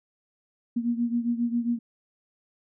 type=beating tone pair; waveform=sine; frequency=235 / 242.4 Hz; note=A#3 / B3; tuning=+14 / -32 cents; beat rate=7.4 Hz; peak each=-25 / -29 dBFS; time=0.76-1.79 s; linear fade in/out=10 ms; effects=none